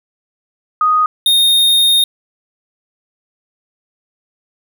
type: tone pair in turn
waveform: sine / square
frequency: 1244.5 / 3691 Hz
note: D#6 / A#7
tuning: 0 / -18 cents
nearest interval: octave + perfect fifth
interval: 1882 cents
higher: second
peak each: -9 dBFS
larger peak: neither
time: 0.81-1.06 / 1.26-2.04 s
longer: second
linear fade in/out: 2 ms
effects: none